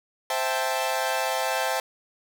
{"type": "chord", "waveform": "sawtooth", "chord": "A minor seventh", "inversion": "first", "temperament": "equal", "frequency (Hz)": [523.3, 659.3, 784, 880], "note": ["C5", "E5", "G5", "A5"], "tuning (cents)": [0, 0, 0, 0], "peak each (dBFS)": -26, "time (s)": [0.3, 1.8], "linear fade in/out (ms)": 2, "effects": []}